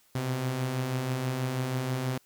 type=beating tone pair; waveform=sawtooth; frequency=123.47 / 129.67 Hz; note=B2 / C3; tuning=0 / -15 cents; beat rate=6.2 Hz; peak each=-34 / -25 dBFS; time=0.15-2.18 s; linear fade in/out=5 ms; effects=white hiss -64 dBFS RMS until 2.25 s